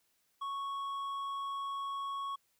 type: tone with hard clipping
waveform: sine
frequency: 1107 Hz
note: C#6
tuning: 3 cents flat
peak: -37 dBFS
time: 0.41-2.36 s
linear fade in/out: 10 ms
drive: 5 dB
effects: white hiss -75 dBFS RMS until 2.59 s